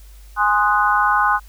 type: chord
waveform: sine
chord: Ab dominant seventh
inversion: none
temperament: equal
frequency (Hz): 830.6 / 1046.5 / 1244.5 / 1480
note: Ab5 / C6 / Eb6 / Gb6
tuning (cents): 0 / 0 / 0 / 0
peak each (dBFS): -19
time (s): 0.36-1.4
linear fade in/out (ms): 50
effects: added 50 Hz sine -39 dBFS peak until 1.48 s + white hiss -52 dBFS RMS until 1.48 s